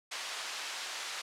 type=band-pass noise; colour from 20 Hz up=white; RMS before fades=-40 dBFS; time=0.11-1.22 s; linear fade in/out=10 ms; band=720 to 5000 Hz; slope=12 dB/octave; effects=low-pass 11000 Hz 12 dB/octave